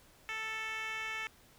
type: tone with band-pass filter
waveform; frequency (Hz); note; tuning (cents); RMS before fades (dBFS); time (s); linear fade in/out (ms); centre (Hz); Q
10% pulse; 440.4; A4; +2; -39; 0.29-1.27; 0; 2300; 1.6
effects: pink hiss -62 dBFS RMS until 1.58 s